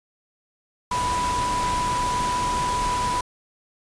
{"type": "tone in noise", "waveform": "sine", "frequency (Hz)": 987.8, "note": "B5", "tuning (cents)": 0, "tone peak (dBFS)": -22, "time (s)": [0.91, 3.21], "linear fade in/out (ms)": 5, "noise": "pink", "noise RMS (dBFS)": -29, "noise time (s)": [0.91, 3.21], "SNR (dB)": 4, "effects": ["resampled to 22050 Hz"]}